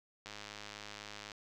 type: click train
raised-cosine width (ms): 0.2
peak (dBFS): -28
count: 111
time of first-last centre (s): 0.26-1.318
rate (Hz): 104
effects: none